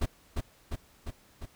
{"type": "noise with echo", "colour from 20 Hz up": "brown", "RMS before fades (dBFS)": -26, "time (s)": [0.01, 0.06], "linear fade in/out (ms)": 10, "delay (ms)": 350, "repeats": 4, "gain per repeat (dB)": -3, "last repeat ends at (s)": 1.46, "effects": ["pink hiss -61 dBFS RMS until 1.55 s"]}